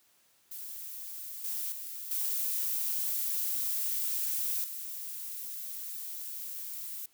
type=noise with level steps; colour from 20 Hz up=violet; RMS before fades=-42 / -35 / -41 / -32 / -40 dBFS; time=0.51-7.06 s; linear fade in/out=5 ms; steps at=1.44 / 1.72 / 2.11 / 4.64 s; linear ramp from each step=2 ms; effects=white hiss -67 dBFS RMS until 7.13 s + high-pass 60 Hz 12 dB/octave